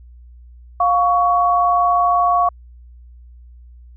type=tone pair together; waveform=sine; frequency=706 / 1119.6 Hz; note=F5 / C#6; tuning=+19 / +17 cents; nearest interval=minor sixth; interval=798 cents; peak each=-15 dBFS; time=0.8-2.49 s; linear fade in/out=5 ms; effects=added 60 Hz sine -39 dBFS peak until 3.96 s